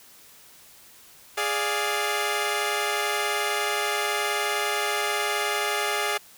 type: chord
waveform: 10% pulse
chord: D diminished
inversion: second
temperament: equal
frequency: 415.3 / 587.3 / 698.5 Hz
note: Ab4 / D5 / F5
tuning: 0 / 0 / 0 cents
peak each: -18 / -22 / -22 dBFS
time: 1.37-6.18 s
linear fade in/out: 10 ms
effects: white hiss -51 dBFS RMS until 6.37 s